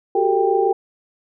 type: tone cluster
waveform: sine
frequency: 371.7 / 398.7 / 448.5 / 789 Hz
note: F#4 / G4 / A4 / G5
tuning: +8 / +29 / +33 / +11 cents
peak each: -20 dBFS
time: 0.15-0.73 s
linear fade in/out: 5 ms
effects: none